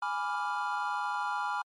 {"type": "chord", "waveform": "triangle", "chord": "G# diminished seventh", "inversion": "none", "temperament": "equal", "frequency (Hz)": [830.6, 987.8, 1174.7, 1396.9], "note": ["G#5", "B5", "D6", "F6"], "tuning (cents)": [0, 0, 0, 0], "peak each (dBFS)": [-33, -33, -36, -34], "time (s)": [0.02, 1.62], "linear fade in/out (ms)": 5, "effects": ["MP3 48 kbps"]}